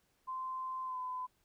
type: tone with pitch glide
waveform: sine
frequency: 1037 to 1011.6 Hz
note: C6 to B5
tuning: -16 to +41 cents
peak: -37 dBFS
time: 0.27-1.27 s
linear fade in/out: 20 ms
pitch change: -43 cents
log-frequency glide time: 0.85-0.98 s
effects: pink hiss -75 dBFS RMS until 1.44 s